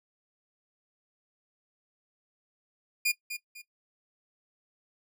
sawtooth tone with echo, 2427 Hz, D#7, 44 cents flat, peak -20 dBFS, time 3.05-3.12 s, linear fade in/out 10 ms, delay 250 ms, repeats 2, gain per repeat -10 dB, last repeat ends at 3.62 s, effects noise-tail reverb RT60 0.1 s tail -17 dB re dry

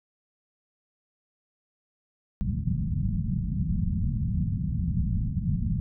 white low-pass noise, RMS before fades -27 dBFS, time 2.41-5.8 s, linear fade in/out 0 ms, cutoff 200 Hz, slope 48 dB/octave, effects none

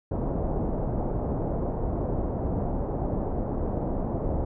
pink low-pass noise, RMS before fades -28 dBFS, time 0.11-4.45 s, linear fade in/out 5 ms, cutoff 770 Hz, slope 24 dB/octave, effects none

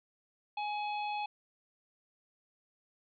harmonic tone with a mistuned harmonic, 848 Hz, G#5, 36 cents sharp, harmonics 1 / 3 / 4 / 5, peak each -34 / -42 / -49 / -52 dBFS, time 0.57-1.26 s, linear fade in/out 5 ms, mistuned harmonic 1, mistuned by -30 cents, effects none

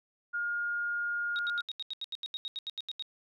sine tone, 1420 Hz, F6, 28 cents sharp, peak -30 dBFS, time 0.33-1.62 s, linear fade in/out 20 ms
sine tone bursts, 3764 Hz, A#7, 16 cents sharp, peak -34 dBFS, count 16, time 1.36-3.024 s, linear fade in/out 0 ms, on 29 ms, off 80 ms
effects none

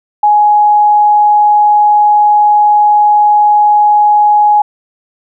sine tone, 836 Hz, G#5, 11 cents sharp, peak -4 dBFS, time 0.23-4.62 s, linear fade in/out 5 ms, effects none

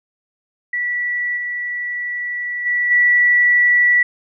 sine tone with level steps, 1952 Hz, B6, 21 cents flat, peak -18 / -21 / -15 / -10 dBFS, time 0.73-4.03 s, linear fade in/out 5 ms, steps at 1.36 / 2.65 / 2.9 s, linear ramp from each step 20 ms, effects none

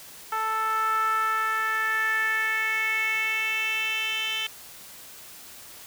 10% pulse tone with band-pass filter sweep, 440 Hz, A4, in tune, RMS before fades -26 dBFS, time 0.32-4.47 s, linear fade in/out 5 ms, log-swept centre 1100 to 3200 Hz, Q 4.5, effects white hiss -45 dBFS RMS until 5.86 s

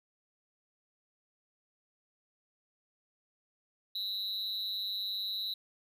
triangle tone with amplitude modulation, 3931 Hz, B7, 9 cents flat, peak -28 dBFS, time 3.95-5.54 s, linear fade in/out 5 ms, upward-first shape sine, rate 201 Hz, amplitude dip 95%, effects none

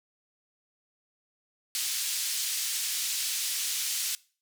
white band-pass noise, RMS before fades -31 dBFS, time 1.75-4.15 s, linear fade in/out 0 ms, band 3000 to 9700 Hz, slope 12 dB/octave, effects noise-tail reverb RT60 0.4 s tail -22 dB re dry

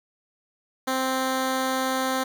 10% pulse tone, 261.6 Hz, C4, in tune, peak -15 dBFS, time 0.87-2.24 s, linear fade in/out 10 ms, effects none

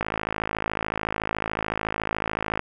click train, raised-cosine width 0.5 ms, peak -10 dBFS, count 140, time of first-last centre 0.01-2.594 s, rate 53.8 Hz, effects none

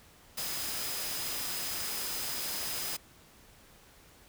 sine tone in noise, 5030 Hz, D#8, 18 cents sharp, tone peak -42 dBFS, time 0.37-2.97 s, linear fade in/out 10 ms, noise white, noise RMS -36 dBFS, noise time 0.37-2.97 s, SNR -9 dB, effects pink hiss -58 dBFS RMS until 4.28 s

